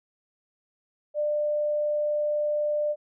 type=tone; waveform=sine; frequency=596 Hz; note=D5; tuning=25 cents sharp; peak=-23 dBFS; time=1.14-2.96 s; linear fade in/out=50 ms; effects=none